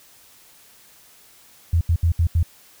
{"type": "tone bursts at uneven times", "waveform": "sine", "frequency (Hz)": 84, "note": "E2", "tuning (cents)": 33, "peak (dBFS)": -14, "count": 5, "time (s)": [[1.73, 1.81], [1.89, 1.96], [2.03, 2.12], [2.19, 2.27], [2.35, 2.43]], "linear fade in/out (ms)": 5, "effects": ["white hiss -51 dBFS RMS until 2.8 s"]}